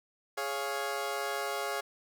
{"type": "chord", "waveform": "20% pulse", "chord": "Db major", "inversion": "second", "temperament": "equal", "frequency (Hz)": [415.3, 554.4, 698.5], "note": ["Ab4", "Db5", "F5"], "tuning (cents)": [0, 0, 0], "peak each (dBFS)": -32, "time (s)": [0.37, 1.81], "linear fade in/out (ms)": 10, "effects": []}